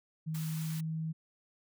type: tone with pitch glide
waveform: sine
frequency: 158.2 to 159.85 Hz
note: D#3 to D#3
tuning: +29 to +47 cents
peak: -33 dBFS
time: 0.26-1.13 s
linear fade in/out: 20 ms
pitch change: +18 cents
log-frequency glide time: 0.5-0.94 s
type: high-pass noise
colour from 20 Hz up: white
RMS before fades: -47 dBFS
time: 0.34-0.81 s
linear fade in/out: 10 ms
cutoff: 830 Hz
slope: 96 dB/octave
effects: none